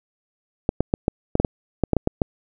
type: clicks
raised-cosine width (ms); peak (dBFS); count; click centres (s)
2; -4; 12; 0.691 / 0.806 / 0.939 / 1.081 / 1.354 / 1.4 / 1.448 / 1.837 / 1.933 / 1.967 / 2.074 / 2.218
effects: none